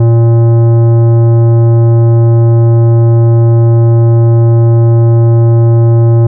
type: tone with tanh clipping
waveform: triangle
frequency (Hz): 116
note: A#2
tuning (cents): -8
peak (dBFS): -5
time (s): 0-6.27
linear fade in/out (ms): 5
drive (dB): 17
effects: none